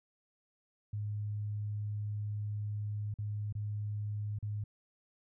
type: tone with dropouts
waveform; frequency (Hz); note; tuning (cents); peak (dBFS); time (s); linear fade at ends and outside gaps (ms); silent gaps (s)
sine; 104.5; G#2; +11; -34; 0.93-4.64; 5; 3.141-3.186 / 3.526-3.551 / 4.388-4.426
effects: none

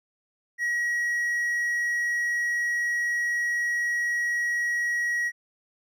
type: tone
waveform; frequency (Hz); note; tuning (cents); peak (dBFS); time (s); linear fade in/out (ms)
triangle; 1908; A#6; +40; -22; 0.58-5.32; 50
effects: none

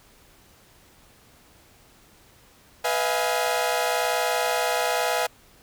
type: chord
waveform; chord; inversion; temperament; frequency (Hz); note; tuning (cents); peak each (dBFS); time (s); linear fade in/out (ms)
sawtooth; F half-diminished seventh; second; equal with one note detuned; 493.9 / 637.5 / 698.5 / 830.6; Cb5 / Eb5 / F5 / Ab5; 0 / +42 / 0 / 0; -24; 2.84-5.27; 10
effects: pink hiss -55 dBFS RMS until 5.62 s

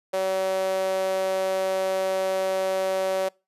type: tone with high-pass filter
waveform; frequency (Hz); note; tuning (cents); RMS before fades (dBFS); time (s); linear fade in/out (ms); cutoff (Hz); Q
sawtooth; 189.6; F#3; +43; -25; 0.13-3.29; 10; 530; 5.7
effects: noise-tail reverb RT60 0.3 s tail -26 dB re dry + resampled to 32000 Hz

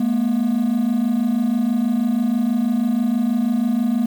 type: tone pair together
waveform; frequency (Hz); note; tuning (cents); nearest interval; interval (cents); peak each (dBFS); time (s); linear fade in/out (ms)
triangle; 213.8 / 240; A3 / B3; -49 / -49; major second; 200; -18 / -15; 0-4.06; 5
effects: tanh soft clip ceiling -10 dBFS + 7-bit

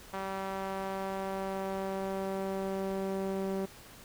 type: tone with band-pass filter sweep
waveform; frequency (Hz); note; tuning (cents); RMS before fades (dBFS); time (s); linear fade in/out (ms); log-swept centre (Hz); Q
sawtooth; 192.9; G3; -28; -35; 0.13-3.66; 10; 980 to 390; 1.1
effects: pink hiss -52 dBFS RMS until 4.04 s

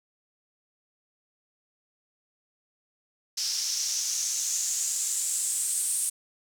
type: noise with band-pass filter sweep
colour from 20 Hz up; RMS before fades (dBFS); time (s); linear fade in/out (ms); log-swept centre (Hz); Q
white; -29; 3.37-6.1; 10; 5300 to 9000; 4.6
effects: none

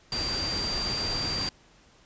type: tone in noise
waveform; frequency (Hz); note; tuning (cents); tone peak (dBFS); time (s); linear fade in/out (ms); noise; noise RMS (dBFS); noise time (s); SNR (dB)
sine; 4720; D8; +8; -29; 0.12-1.49; 2; pink; -33; 0.12-1.49; +1
effects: pink hiss -58 dBFS RMS until 2.05 s + resampled to 16000 Hz

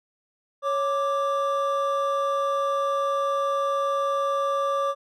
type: tone pair together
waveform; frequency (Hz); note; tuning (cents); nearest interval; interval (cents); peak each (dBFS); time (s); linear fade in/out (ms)
triangle; 554.4 / 1174.7; C#5 / D6; 0 / 0; octave + minor second; 1300; -23; 0.62-4.95; 50
effects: none

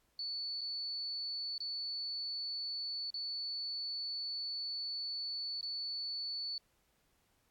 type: tone with dropouts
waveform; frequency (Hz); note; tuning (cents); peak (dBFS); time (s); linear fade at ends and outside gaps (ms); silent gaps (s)
sine; 4460; C#8; +10; -37; 0.19-6.58; 2; 0.61-0.614 / 1.58-1.603 / 3.104-3.141 / 5.611-5.628
effects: pink hiss -75 dBFS RMS until 7.5 s + AAC 64 kbps

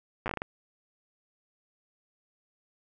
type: slowing click train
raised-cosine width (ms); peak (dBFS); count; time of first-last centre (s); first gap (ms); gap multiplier
0.5; -17; 8; 0.26-0.419; 8; 1.34
effects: none

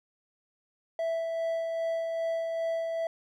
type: tone with tremolo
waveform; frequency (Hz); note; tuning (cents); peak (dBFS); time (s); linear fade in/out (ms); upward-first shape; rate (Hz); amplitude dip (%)
triangle; 659.3; E5; 0; -25; 0.99-3.07; 2; sine; 2.5; 30
effects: none

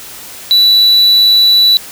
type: tone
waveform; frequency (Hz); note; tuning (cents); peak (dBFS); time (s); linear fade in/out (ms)
triangle; 3951; B7; 0; -3; 0.51-1.77; 0
effects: white hiss -30 dBFS RMS until 1.91 s

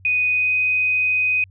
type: tone with pitch glide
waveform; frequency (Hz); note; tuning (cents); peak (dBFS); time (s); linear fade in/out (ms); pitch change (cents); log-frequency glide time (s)
sine; 2489 to 2503; D#7 to D#7; 0 to +10; -16; 0.05-1.44; 2; +10; 0.3-0.53
effects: added 94 Hz sine -45 dBFS peak until 1.5 s

